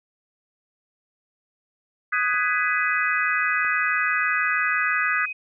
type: chord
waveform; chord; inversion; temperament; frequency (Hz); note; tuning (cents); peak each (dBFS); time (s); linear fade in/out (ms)
sine; G# minor seventh; second; just; 1245.9 / 1495.1 / 1661.2 / 1993.5; D#6 / F#6 / G#6 / B6; +2 / +18 / 0 / +16; -26; 2.12-5.26; 10
type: tone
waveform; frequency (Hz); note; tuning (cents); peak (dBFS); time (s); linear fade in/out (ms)
sine; 2515; D#7; +18; -28; 2.13-5.33; 10
type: clicks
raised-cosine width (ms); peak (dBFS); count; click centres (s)
0.5; -26; 2; 2.342 / 3.649
effects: none